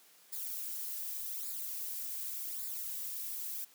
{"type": "noise with flanger", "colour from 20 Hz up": "violet", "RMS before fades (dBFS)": -40, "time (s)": [0.32, 3.65], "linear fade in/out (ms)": 10, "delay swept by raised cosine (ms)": [0.33, 3.23], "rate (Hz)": 0.86, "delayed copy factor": -0.9, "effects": ["white hiss -62 dBFS RMS until 3.74 s", "high-pass 200 Hz 12 dB/octave"]}